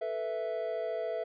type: chord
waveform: triangle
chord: A suspended second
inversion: none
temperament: equal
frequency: 440 / 493.9 / 659.3 Hz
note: A4 / B4 / E5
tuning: 0 / 0 / 0 cents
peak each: -36 / -36 / -32 dBFS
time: 0.01-1.24 s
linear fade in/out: 10 ms
effects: resampled to 11025 Hz